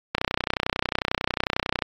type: click train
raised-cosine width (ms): 0.3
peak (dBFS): -6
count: 53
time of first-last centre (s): 0.15-1.822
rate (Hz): 31.1
effects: AAC 48 kbps